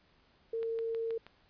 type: tone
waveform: sine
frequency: 454.8 Hz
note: A#4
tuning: 43 cents flat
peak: -32 dBFS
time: 0.53-1.18 s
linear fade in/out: 5 ms
type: click train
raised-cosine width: 0.3 ms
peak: -33 dBFS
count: 5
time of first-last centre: 0.63-1.266 s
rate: 6.29 Hz
effects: pink hiss -67 dBFS RMS until 1.49 s + resampled to 11025 Hz